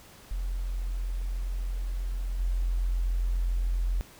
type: tone with level steps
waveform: sine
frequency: 43.71 Hz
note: F1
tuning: 2 cents sharp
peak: -28 / -24 dBFS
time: 0.31-4.01 s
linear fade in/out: 0 ms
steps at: 2.39 s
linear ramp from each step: 10 ms
effects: pink hiss -52 dBFS RMS until 4.19 s